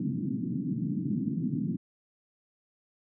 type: band-pass noise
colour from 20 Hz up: white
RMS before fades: -31 dBFS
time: 0-1.77 s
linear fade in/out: 5 ms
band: 130 to 280 Hz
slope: 48 dB/octave
effects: none